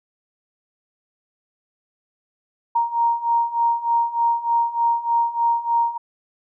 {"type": "beating tone pair", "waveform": "sine", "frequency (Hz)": [932.3, 935.6], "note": ["A#5", "A#5"], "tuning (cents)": [0, 6], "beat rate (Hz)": 3.3, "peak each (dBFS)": [-22, -19], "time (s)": [2.75, 5.98], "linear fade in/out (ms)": 10, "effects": []}